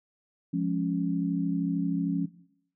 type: chord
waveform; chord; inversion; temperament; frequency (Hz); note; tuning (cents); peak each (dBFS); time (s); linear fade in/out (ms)
sine; Db major; first; equal; 174.61 / 207.7 / 277.2; F3 / Ab3 / Db4; 0 / 0 / 0; -28 / -33 / -29; 0.53-2.26; 10
effects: noise-tail reverb RT60 0.7 s tail -18 dB re dry